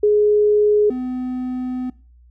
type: tone pair in turn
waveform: sine / triangle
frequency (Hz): 418.5 / 253.1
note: G#4 / B3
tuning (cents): +13 / +43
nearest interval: major sixth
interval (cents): 870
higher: first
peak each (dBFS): -11 / -20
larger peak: first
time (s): 0.03-0.9 / 0.9-1.9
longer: second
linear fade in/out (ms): 5
effects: noise-tail reverb RT60 0.4 s tail -21 dB re dry + added 60 Hz sine -46 dBFS peak until 2.3 s